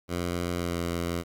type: tone with pitch glide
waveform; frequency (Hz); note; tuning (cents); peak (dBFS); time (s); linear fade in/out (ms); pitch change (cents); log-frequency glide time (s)
10% pulse; 87.5 to 85.75; F2 to F2; +4 to -31; -20; 0.08-1.24; 50; -35; 0.54-0.78
effects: 10-bit